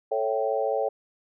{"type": "chord", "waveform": "sine", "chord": "A dominant seventh", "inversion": "none", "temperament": "equal with one note detuned", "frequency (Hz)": [440, 554.4, 659.3, 778.6], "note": ["A4", "C#5", "E5", "G5"], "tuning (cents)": [0, 0, 0, -12], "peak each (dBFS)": [-28, -27, -31, -30], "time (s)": [0.11, 0.89], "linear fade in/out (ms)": 10, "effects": []}